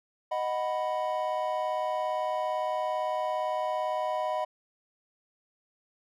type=chord; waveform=triangle; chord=B major; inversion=first; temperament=equal; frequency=622.3 / 740 / 987.8 Hz; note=D#5 / F#5 / B5; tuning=0 / 0 / 0 cents; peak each=-29 / -31 / -31 dBFS; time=0.31-4.45 s; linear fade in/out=10 ms; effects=none